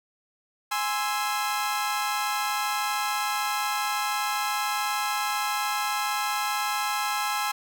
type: chord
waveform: sawtooth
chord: Ab augmented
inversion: none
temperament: equal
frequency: 830.6 / 1046.5 / 1318.5 Hz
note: Ab5 / C6 / E6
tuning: 0 / 0 / 0 cents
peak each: -25 / -27 / -27 dBFS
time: 0.71-7.52 s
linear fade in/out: 10 ms
effects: none